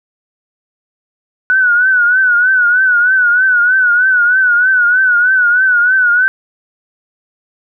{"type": "tone with vibrato", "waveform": "sine", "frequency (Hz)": 1480, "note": "F#6", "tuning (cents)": 0, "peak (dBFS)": -7, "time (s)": [1.5, 6.28], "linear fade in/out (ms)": 0, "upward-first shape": "triangle", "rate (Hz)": 3.2, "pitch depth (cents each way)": 93, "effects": []}